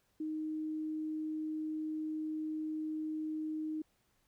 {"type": "tone", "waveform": "sine", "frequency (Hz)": 311.1, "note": "D#4", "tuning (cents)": 0, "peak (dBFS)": -35, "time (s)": [0.2, 3.82], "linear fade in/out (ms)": 5, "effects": ["pink hiss -75 dBFS RMS until 4.27 s"]}